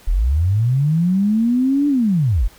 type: linear two-way sweep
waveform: sine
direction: up then down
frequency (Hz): 34.38 to 293.7 to 34.38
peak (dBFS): -13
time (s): 0.07-2.48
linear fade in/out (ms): 10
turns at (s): 1.88
effects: pink hiss -47 dBFS RMS until 2.58 s